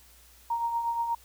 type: tone with tremolo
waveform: sine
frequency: 932.3 Hz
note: A#5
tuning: in tune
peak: -24 dBFS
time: 0.5-1.15 s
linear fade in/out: 5 ms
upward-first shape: triangle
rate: 8.4 Hz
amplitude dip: 55%
effects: added 60 Hz sine -58 dBFS peak until 1.24 s + white hiss -57 dBFS RMS until 1.24 s